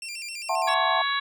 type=tone with vibrato; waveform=20% pulse; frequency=2543 Hz; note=D#7; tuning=37 cents sharp; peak=-28 dBFS; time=0.02-0.74 s; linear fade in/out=2 ms; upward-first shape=square; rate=7.5 Hz; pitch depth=110 cents each way
type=chord; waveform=sine; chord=F# half-diminished seventh; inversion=third; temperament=just; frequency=666 / 740 / 888 / 1065.6 Hz; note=E5 / F#5 / A5 / C6; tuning=+18 / 0 / +16 / +31 cents; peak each=-28 dBFS; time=0.49-1.02 s; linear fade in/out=5 ms
type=harmonic tone; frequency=559 Hz; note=C#5; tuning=14 cents sharp; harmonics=2 / 3 / 4 / 5 / 6 / 7; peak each=-27 / -28 / -33 / -40 / -36 / -30 dBFS; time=0.67-1.2 s; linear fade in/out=10 ms
effects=none